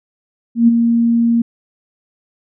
sine tone with ADSR envelope, 233.1 Hz, A#3, in tune, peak -4 dBFS, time 0.55-1.42 s, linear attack 130 ms, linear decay 16 ms, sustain -6 dB, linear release 6 ms, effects none

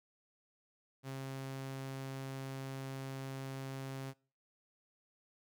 sawtooth tone, 134.3 Hz, C3, 46 cents sharp, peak -37 dBFS, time 1.03-4.14 s, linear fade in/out 50 ms, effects noise-tail reverb RT60 0.4 s tail -24 dB re dry

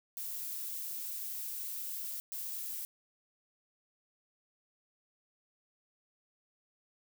violet noise bursts at uneven times, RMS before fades -40 dBFS, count 2, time 0.17-2.2 / 2.32-2.85 s, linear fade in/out 0 ms, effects none

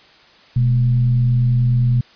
sine tone with frequency modulation, 123.47 Hz, B2, in tune, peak -12 dBFS, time 0.56-2.01 s, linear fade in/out 5 ms, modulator 90.7 Hz, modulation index 0.32, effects white hiss -48 dBFS RMS until 2.15 s + resampled to 11025 Hz

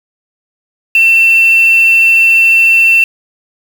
sine tone with quantisation, 2693 Hz, E7, 36 cents sharp, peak -4 dBFS, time 0.95-3.04 s, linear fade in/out 2 ms, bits 4, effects none

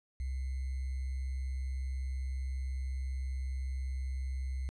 sine tone with sample-and-hold, 65.41 Hz, C2, in tune, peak -33 dBFS, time 0.2-4.69 s, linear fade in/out 0 ms, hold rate 2100 Hz, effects resampled to 24000 Hz

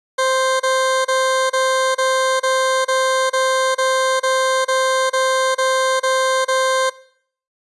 20% pulse tone bursts, 523.3 Hz, C5, in tune, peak -10 dBFS, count 15, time 0.18-6.9 s, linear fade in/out 10 ms, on 420 ms, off 30 ms, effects noise-tail reverb RT60 0.6 s tail -20 dB re dry + resampled to 24000 Hz

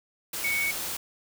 sine tone in noise, 2229 Hz, C#7, 9 cents sharp, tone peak -25 dBFS, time 0.44-0.71 s, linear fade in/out 5 ms, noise white, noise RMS -33 dBFS, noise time 0.33-0.97 s, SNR +5 dB, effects none

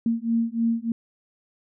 sine beating tone pair, 228.5 / 231.8 Hz, A#3 / A#3, -34 / -10 cents, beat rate 3.3 Hz, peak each -24 dBFS, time 0.06-0.92 s, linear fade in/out 2 ms, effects none

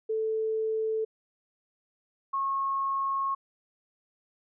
sine tone pair in turn, 440 / 1090 Hz, A4 / C#6, 0 / -29 cents, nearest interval octave + major third, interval 1571 cents, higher second, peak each -26 dBFS, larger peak neither, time 0.09-1.05 / 2.33-3.35 s, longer second, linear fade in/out 10 ms, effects none

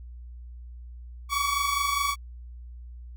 sawtooth tone pair together, 1121 / 1145.9 Hz, C#6 / D6, +19 / -43 cents, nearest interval unison, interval 38 cents, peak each -23 dBFS, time 1.29-2.16 s, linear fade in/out 50 ms, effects added 60 Hz sine -39 dBFS peak until 3.16 s + MP3 96 kbps

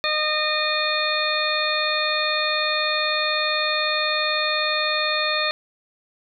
harmonic tone with a mistuned harmonic, 612 Hz, D#5, 29 cents flat, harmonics 1 / 2 / 3 / 4 / 6 / 7, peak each -27 / -27 / -27 / -27 / -27 / -27 dBFS, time 0.04-5.51 s, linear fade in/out 0 ms, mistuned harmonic 6, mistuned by -24 cents, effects none

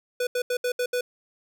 square tone bursts at uneven times, 493.9 Hz, B4, in tune, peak -24 dBFS, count 6, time 0.2-0.27 / 0.35-0.42 / 0.5-0.57 / 0.64-0.72 / 0.79-0.86 / 0.93-1.01 s, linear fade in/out 5 ms, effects none

